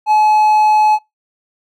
triangle tone, 854 Hz, G#5, 48 cents sharp, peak -6 dBFS, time 0.06-0.99 s, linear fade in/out 50 ms, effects noise-tail reverb RT60 0.2 s tail -26 dB re dry

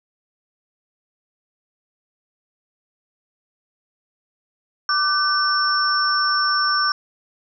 sine tone cluster, 1179 / 1516 / 5430 Hz, D6 / F#6 / F8, +6 / +42 / -50 cents, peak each -20 / -22 / -21 dBFS, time 4.89-6.92 s, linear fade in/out 2 ms, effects none

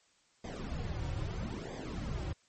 brown noise with flanger, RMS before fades -38 dBFS, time 0.44-2.33 s, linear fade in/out 5 ms, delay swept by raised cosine 0.71 to 4.81 ms, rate 0.77 Hz, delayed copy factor -0.8, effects white hiss -69 dBFS RMS until 2.48 s + MP3 32 kbps

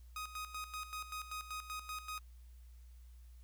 sawtooth tone with tremolo, 1252 Hz, D#6, 10 cents sharp, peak -37 dBFS, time 0.16-2.19 s, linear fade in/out 2 ms, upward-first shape square, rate 5.2 Hz, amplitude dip 70%, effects added 60 Hz sine -53 dBFS peak until 3.43 s + white hiss -73 dBFS RMS until 3.43 s

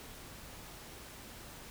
silence, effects pink hiss -50 dBFS RMS until 1.7 s

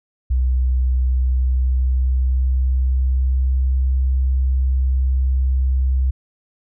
sine tone with pitch glide, 63.4 to 65.07 Hz, B1 to C2, +46 to -9 cents, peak -14 dBFS, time 0.3-6.11 s, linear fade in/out 10 ms, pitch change +45 cents, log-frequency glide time 0.99-3.9 s, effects none

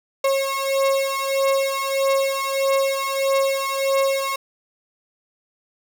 35% pulse beating tone pair, 543 / 544.6 Hz, C#5 / C#5, -36 / -31 cents, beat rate 1.6 Hz, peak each -20 dBFS, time 0.24-4.36 s, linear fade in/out 5 ms, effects none

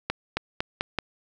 accelerating click train, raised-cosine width 0.3 ms, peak -9 dBFS, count 5, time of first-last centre 0.1-0.987 s, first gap 270 ms, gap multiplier 0.87, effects none

